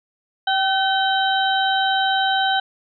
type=harmonic tone with a mistuned harmonic; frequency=773 Hz; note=G5; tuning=24 cents flat; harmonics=1 / 2 / 4 / 5; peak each=-19 / -22 / -25 / -26 dBFS; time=0.47-2.6 s; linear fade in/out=5 ms; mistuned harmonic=2; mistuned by=-23 cents; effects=none